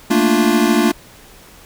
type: chord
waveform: square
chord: Bb major seventh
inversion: third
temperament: equal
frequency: 220 / 233.1 / 293.7 / 349.2 Hz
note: A3 / Bb3 / D4 / F4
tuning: 0 / 0 / 0 / 0 cents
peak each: -18 dBFS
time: 0.1-0.92 s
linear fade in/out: 10 ms
effects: pink hiss -43 dBFS RMS until 1.65 s